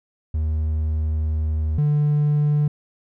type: tone pair in turn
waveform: triangle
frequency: 77.78 / 148.02 Hz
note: D#2 / D3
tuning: 0 / +14 cents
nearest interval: major seventh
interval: 1114 cents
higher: second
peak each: -17 / -13 dBFS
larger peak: second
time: 0.34-1.78 / 1.78-2.68 s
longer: first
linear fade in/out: 5 ms
effects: tanh soft clip ceiling -10 dBFS